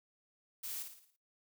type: noise with echo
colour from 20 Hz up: blue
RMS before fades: -42 dBFS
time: 0.63-0.83 s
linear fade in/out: 10 ms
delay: 56 ms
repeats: 6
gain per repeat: -6 dB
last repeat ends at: 1.166 s
effects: noise-tail reverb RT60 0.4 s tail -26 dB re dry